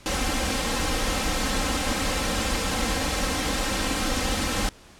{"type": "noise with comb filter", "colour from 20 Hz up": "pink", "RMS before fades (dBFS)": -25, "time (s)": [0.06, 4.69], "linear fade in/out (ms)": 0, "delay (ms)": 3.8, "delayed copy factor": 0.7, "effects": ["pink hiss -50 dBFS RMS until 4.99 s", "low-pass 9000 Hz 12 dB/octave"]}